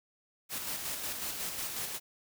white noise with tremolo, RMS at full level -36 dBFS, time 0.49-2 s, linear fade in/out 50 ms, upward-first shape square, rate 5.5 Hz, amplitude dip 35%, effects none

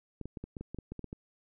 clicks, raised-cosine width 3 ms, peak -27 dBFS, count 12, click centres 0.213 / 0.256 / 0.372 / 0.44 / 0.568 / 0.61 / 0.746 / 0.787 / 0.92 / 0.993 / 1.043 / 1.129 s, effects none

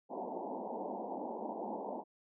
white band-pass noise, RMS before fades -41 dBFS, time 0.09-2.04 s, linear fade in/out 50 ms, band 190 to 940 Hz, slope 96 dB/octave, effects none

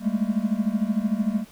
triangle tone cluster, 199.5 / 212.7 / 226 Hz, G3 / G#3 / A3, +31 / +42 / +47 cents, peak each -24 dBFS, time 0-1.45 s, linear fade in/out 50 ms, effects pink hiss -51 dBFS RMS until 1.51 s

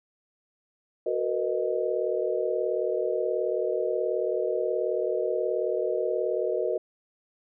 sine chord, B major seventh, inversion second, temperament equal with one note detuned, 370 / 455.3 / 493.9 / 622.3 Hz, F#4 / A#4 / B4 / D#5, 0 / -41 / 0 / 0 cents, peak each -30 dBFS, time 1.06-6.78 s, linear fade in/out 5 ms, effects none

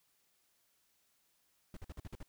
brown noise bursts, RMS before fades -45 dBFS, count 7, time 1.74-2.23 s, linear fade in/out 2 ms, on 28 ms, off 49 ms, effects white hiss -75 dBFS RMS until 2.28 s

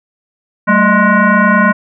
sine tone with frequency modulation, 637 Hz, D#5, 41 cents sharp, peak -6 dBFS, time 0.67-1.73 s, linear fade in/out 20 ms, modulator 415 Hz, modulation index 2.7, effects none

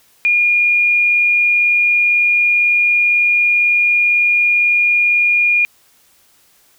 sine tone, 2426 Hz, D#7, 44 cents flat, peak -10 dBFS, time 0.25-5.65 s, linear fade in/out 0 ms, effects white hiss -53 dBFS RMS until 6.78 s

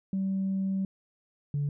sine tone pair in turn, 192.5 / 143.93 Hz, G3 / D3, -31 / -35 cents, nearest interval perfect fourth, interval 504 cents, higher first, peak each -25 dBFS, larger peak neither, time 0.13-0.85 / 1.54-1.69 s, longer first, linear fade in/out 2 ms, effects tanh soft clip ceiling -23 dBFS

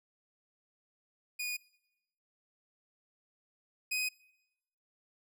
sawtooth tone pair in turn, 2460 / 2506 Hz, D#7 / D#7, -20 / +12 cents, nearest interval unison, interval 32 cents, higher second, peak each -31 / -28 dBFS, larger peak second, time 1.39-1.57 / 3.91-4.09 s, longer neither, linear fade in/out 10 ms, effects noise-tail reverb RT60 0.9 s tail -23 dB re dry

